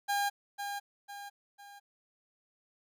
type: tone with echo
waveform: 30% pulse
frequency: 808 Hz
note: G#5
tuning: 48 cents flat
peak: -26 dBFS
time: 0.08-0.3 s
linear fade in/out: 20 ms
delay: 500 ms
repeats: 3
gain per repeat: -7 dB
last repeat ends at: 1.8 s
effects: none